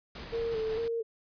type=noise with tremolo; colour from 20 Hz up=pink; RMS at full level=-42 dBFS; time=0.15-0.88 s; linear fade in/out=2 ms; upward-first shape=square; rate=5.5 Hz; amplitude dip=25%
type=tone with vibrato; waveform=sine; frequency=451 Hz; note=A4; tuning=43 cents sharp; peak=-29 dBFS; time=0.32-1.03 s; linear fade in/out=20 ms; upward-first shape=square; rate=2.2 Hz; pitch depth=40 cents each way
effects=resampled to 11025 Hz